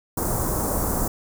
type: band-stop noise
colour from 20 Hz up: pink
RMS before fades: -24 dBFS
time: 0.17-1.08 s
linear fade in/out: 5 ms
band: 1200 to 7300 Hz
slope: 24 dB/octave
effects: none